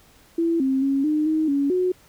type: tone with pitch steps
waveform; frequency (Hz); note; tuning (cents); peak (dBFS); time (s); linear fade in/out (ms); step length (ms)
sine; 333.7 / 266 / 274 / 304.5 / 313.8 / 280.9 / 365.4; E4 / C4 / C#4 / D#4 / D#4 / C#4 / F#4; +21 / +29 / -20 / -37 / +15 / +23 / -22; -18; 0.38-1.92; 5; 220
effects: pink hiss -54 dBFS RMS until 2.08 s